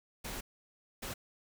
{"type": "noise bursts at uneven times", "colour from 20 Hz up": "pink", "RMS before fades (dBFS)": -41, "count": 2, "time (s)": [[0.24, 0.41], [1.02, 1.14]], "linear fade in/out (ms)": 10, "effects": []}